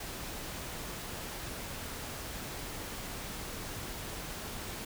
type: noise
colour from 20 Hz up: pink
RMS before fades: -41 dBFS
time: 0-4.85 s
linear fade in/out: 5 ms
effects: none